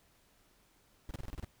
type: noise bursts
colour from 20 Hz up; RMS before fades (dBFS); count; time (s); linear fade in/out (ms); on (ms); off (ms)
brown; -40; 8; 1.09-1.446; 0; 20; 28
effects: pink hiss -68 dBFS RMS until 1.6 s